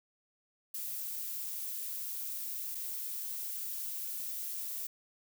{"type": "noise with dropouts", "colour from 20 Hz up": "violet", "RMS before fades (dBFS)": -39, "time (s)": [0.74, 4.87], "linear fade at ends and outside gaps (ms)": 5, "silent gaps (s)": [2.748, 2.751], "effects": []}